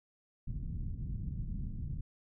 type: low-pass noise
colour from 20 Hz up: pink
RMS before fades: -38 dBFS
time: 0.47-2.01 s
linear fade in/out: 10 ms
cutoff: 190 Hz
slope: 24 dB/octave
effects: none